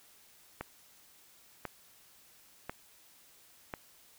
click train, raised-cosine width 0.5 ms, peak -22 dBFS, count 4, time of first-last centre 0.61-3.738 s, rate 0.959 Hz, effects white hiss -61 dBFS RMS until 4.18 s

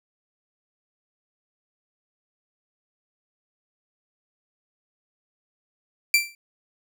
sawtooth tone with exponential decay, 2349 Hz, D7, in tune, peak -9 dBFS, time 6.14-6.35 s, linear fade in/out 2 ms, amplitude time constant 44 ms, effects none

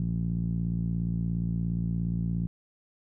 10% pulse tone with low-pass filter, 57.1 Hz, A#1, 35 cents flat, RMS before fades -29 dBFS, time 0-2.47 s, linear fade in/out 0 ms, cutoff 160 Hz, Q 3.2, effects none

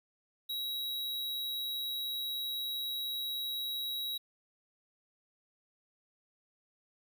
square tone, 3859 Hz, B7, 41 cents flat, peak -35 dBFS, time 0.49-4.18 s, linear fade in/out 10 ms, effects 11-bit

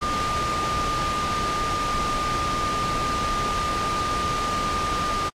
sine tone in noise, 1207 Hz, D6, 47 cents sharp, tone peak -24 dBFS, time 0.01-5.3 s, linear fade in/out 20 ms, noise pink, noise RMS -28 dBFS, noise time 0.01-5.3 s, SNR +1 dB, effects low-pass 6000 Hz 12 dB/octave + AAC 64 kbps

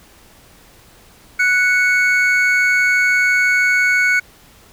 triangle tone pair together, 1480 / 2217 Hz, F#6 / C#7, 0 / 0 cents, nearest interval perfect fifth, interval 700 cents, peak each -13 dBFS, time 1.39-4.2 s, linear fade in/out 10 ms, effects pink hiss -47 dBFS RMS until 4.72 s

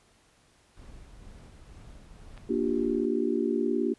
brown noise with tremolo, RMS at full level -47 dBFS, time 0.77-3.05 s, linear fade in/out 0 ms, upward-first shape sine, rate 2.1 Hz, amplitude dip 30%
clicks, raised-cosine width 0.3 ms, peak -41 / -33 dBFS, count 2, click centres 2.37 / 2.377 s
sine chord, G minor seventh, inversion first, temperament just, 235.2 / 294 / 352.8 / 392 Hz, Bb3 / D4 / F4 / G4, +16 / +2 / +18 / 0 cents, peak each -30 dBFS, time 2.49-3.94 s, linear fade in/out 10 ms
effects pink hiss -63 dBFS RMS until 3.98 s + resampled to 24000 Hz

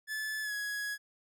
45% pulse tone with pitch glide, 1733 to 1671.1 Hz, A6 to G#6, -27 to +10 cents, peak -34 dBFS, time 0.07-0.98 s, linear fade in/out 50 ms, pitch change -63 cents, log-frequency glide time 0.42-0.53 s, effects none

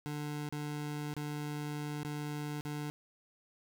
25% pulse tone with dropouts, 148.3 Hz, D3, 17 cents sharp, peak -33 dBFS, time 0.06-2.9 s, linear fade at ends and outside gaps 0 ms, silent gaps 0.49-0.525 / 1.139-1.166 / 2.032-2.049 / 2.609-2.651 s, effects none

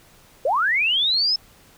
sine linear sweep, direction up, 479.4 to 5274 Hz, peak -17 dBFS, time 0.45-1.36 s, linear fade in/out 5 ms, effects pink hiss -52 dBFS RMS until 1.77 s

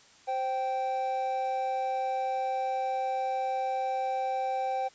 triangle tone pair together, 524 / 778 Hz, C5 / G5, +2 / -13 cents, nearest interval perfect fifth, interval 685 cents, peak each -32 / -27 dBFS, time 0.27-4.89 s, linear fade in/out 20 ms, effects white hiss -57 dBFS RMS until 4.94 s + resampled to 16000 Hz

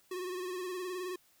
square tone with vibrato, 364.7 Hz, F#4, 25 cents flat, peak -37 dBFS, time 0.11-1.16 s, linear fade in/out 5 ms, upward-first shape sine, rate 19 Hz, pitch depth 49 cents each way, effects white hiss -67 dBFS RMS until 1.4 s

